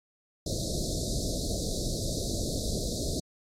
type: band-stop noise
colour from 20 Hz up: pink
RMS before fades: -30 dBFS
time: 0.46-3.2 s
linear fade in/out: 5 ms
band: 670 to 3800 Hz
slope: 96 dB/octave
effects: low-pass 8000 Hz 12 dB/octave + MP3 64 kbps